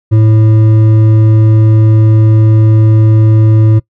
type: tone with hard clipping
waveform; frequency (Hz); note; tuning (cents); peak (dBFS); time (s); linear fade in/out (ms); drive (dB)
triangle; 109.4; A2; -9; -5; 0.11-3.8; 20; 11
effects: noise-tail reverb RT60 0.1 s tail -22 dB re dry